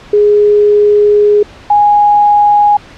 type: tone pair in turn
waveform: sine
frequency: 415.3 / 827.2 Hz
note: G#4 / G#5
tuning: 0 / -7 cents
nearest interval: octave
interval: 1193 cents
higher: second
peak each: -4 dBFS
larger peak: neither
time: 0.13-1.43 / 1.7-2.77 s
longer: first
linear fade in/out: 5 ms
effects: pink hiss -35 dBFS RMS until 2.97 s + low-pass 4000 Hz 12 dB/octave